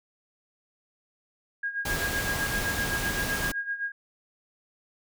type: tone with tremolo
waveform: sine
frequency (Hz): 1631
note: G#6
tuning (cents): -32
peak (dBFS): -26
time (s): 1.63-3.92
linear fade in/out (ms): 5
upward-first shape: sine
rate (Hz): 7.8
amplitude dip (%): 75
type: noise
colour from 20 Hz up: pink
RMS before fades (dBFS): -31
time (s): 1.85-3.52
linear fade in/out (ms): 5
effects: none